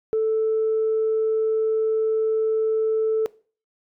sine tone, 440 Hz, A4, in tune, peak -17 dBFS, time 0.13-3.26 s, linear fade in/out 0 ms, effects noise-tail reverb RT60 0.4 s tail -21 dB re dry + tanh soft clip ceiling -15 dBFS

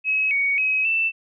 sine tone with pitch steps, 2560 / 2238 / 2545 / 2662 Hz, D#7 / C#7 / D#7 / E7, +49 / +16 / +39 / +16 cents, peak -18 dBFS, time 0.04-1.12 s, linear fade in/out 50 ms, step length 270 ms, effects none

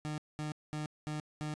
30% pulse tone bursts, 151.7 Hz, D#3, 44 cents flat, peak -33 dBFS, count 5, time 0.05-1.54 s, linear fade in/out 0 ms, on 130 ms, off 210 ms, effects resampled to 22050 Hz + 10-bit

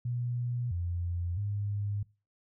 sine tone with pitch steps, 121.5 / 87 / 102.2 Hz, B2 / F2 / G#2, -28 / -6 / -27 cents, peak -30 dBFS, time 0.05-2.03 s, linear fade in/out 5 ms, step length 660 ms, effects noise-tail reverb RT60 0.3 s tail -22 dB re dry

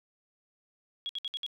sine tone bursts, 3322 Hz, G#7, in tune, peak -32 dBFS, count 5, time 1.06-1.464 s, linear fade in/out 0 ms, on 32 ms, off 61 ms, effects none

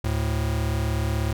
square tone pair together, 73.42 / 109.94 Hz, D2 / A2, 0 / -1 cents, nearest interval perfect fifth, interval 699 cents, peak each -26 dBFS, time 0.04-1.33 s, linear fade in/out 5 ms, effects none

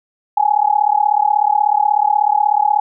sine tone with amplitude modulation, 835 Hz, G#5, 9 cents sharp, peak -7 dBFS, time 0.37-2.8 s, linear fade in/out 5 ms, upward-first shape sine, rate 36.4 Hz, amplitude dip 95%, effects none

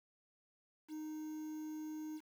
triangle tone with quantisation, 309.4 Hz, D#4, 10 cents flat, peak -40 dBFS, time 0.88-2.21 s, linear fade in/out 50 ms, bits 10, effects none

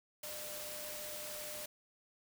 sine tone in noise, 601 Hz, D5, 40 cents sharp, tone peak -49 dBFS, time 0.23-1.66 s, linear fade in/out 5 ms, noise white, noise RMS -45 dBFS, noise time 0.23-1.66 s, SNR -7 dB, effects none

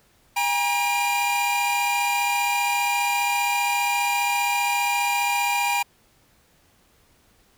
45% pulse tone cluster, 812 / 952 / 2401 Hz, G#5 / A#5 / D7, -39 / +36 / +38 cents, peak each -25 dBFS, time 0.36-5.83 s, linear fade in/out 10 ms, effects pink hiss -60 dBFS RMS until 7.57 s

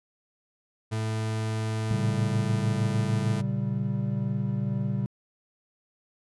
40% pulse tone, 110 Hz, A2, in tune, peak -26 dBFS, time 0.91-3.42 s, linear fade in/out 20 ms
triangle chord, G diminished, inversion first, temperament equal with one note detuned, 116.54 / 138.59 / 194.76 Hz, Bb2 / Db3 / G3, 0 / 0 / -11 cents, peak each -28 dBFS, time 1.91-5.06 s, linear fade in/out 0 ms
effects resampled to 24000 Hz

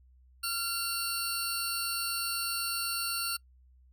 20% pulse tone pair together, 1376 / 4460 Hz, F6 / C#8, -26 / +10 cents, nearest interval octave + minor sixth, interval 2036 cents, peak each -29 / -27 dBFS, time 0.43-3.37 s, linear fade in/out 10 ms, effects noise-tail reverb RT60 0.1 s tail -25 dB re dry + added 63 Hz sine -57 dBFS peak until 3.92 s

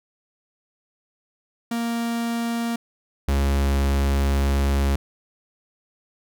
45% pulse tone pair in turn, 233.1 / 69.3 Hz, A#3 / C#2, 0 / 0 cents, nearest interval octave + major sixth, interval 2100 cents, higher first, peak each -23 / -18 dBFS, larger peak second, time 1.71-2.76 / 3.28-4.96 s, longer second, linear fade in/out 5 ms, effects none

